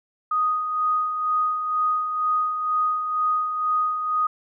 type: tone with tremolo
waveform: sine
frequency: 1244.5 Hz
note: D#6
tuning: in tune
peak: -18 dBFS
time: 0.31-4.27 s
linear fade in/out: 5 ms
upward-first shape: sine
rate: 2.1 Hz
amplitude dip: 50%
effects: none